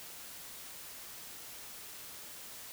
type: silence
effects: white hiss -48 dBFS RMS until 2.72 s